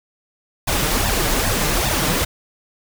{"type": "noise with flanger", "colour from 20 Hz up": "pink", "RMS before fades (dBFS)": -19, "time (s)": [0.67, 2.25], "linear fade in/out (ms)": 10, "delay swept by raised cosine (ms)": [1.1, 6.7], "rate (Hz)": 2.5, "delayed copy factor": 0.9, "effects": []}